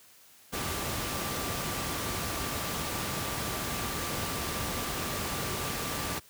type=tone in noise; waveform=sine; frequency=1174.7 Hz; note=D6; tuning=in tune; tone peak=-42 dBFS; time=0.52-6.2 s; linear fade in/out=20 ms; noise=pink; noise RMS=-33 dBFS; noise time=0.52-6.2 s; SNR=-12 dB; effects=white hiss -57 dBFS RMS until 6.29 s + high-pass 60 Hz 12 dB/octave